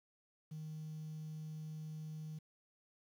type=tone; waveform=triangle; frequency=155.7 Hz; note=D#3; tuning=2 cents sharp; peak=-40 dBFS; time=0.51-2.39 s; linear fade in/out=10 ms; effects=tanh soft clip ceiling -40 dBFS + 11-bit